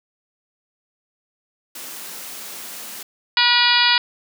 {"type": "high-pass noise", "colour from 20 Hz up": "white", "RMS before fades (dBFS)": -34, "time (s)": [1.75, 3.03], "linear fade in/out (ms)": 5, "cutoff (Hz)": 160, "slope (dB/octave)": 96}
{"type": "harmonic tone", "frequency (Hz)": 483.3, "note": "B4", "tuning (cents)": -38, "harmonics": [2, 3, 4, 5, 6, 7, 8, 9, 10], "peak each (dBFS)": [-22, -22, -22, -22, -22, -22, -22, -22, -22], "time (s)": [3.37, 3.98], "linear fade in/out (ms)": 2}
{"effects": []}